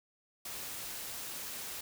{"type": "noise", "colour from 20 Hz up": "white", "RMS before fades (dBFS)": -42, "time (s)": [0.45, 1.81], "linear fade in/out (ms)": 5, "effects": []}